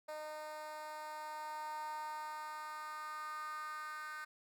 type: tone with high-pass filter sweep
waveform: 10% pulse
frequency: 306.1 Hz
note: D#4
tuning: 28 cents flat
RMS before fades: -45 dBFS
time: 0.08-4.25 s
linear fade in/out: 10 ms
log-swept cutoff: 660 to 1400 Hz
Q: 5.5
effects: none